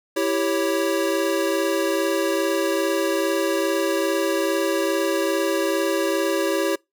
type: chord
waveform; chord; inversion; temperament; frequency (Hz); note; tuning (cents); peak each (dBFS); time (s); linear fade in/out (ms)
square; C# diminished; first; equal; 329.6 / 392 / 554.4; E4 / G4 / C#5; 0 / 0 / 0; -25; 0.16-6.76; 10
effects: noise-tail reverb RT60 0.2 s tail -25 dB re dry